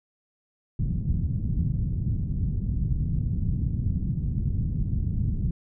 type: low-pass noise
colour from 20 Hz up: white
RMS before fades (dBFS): -26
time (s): 0.79-5.51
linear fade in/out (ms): 2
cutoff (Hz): 160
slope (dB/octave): 24
effects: none